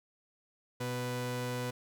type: tone pair together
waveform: sawtooth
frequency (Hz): 123.75 / 247.5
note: B2 / B3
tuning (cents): +4 / +4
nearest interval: octave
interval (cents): 1200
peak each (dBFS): -32 / -31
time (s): 0.8-1.71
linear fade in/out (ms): 10
effects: none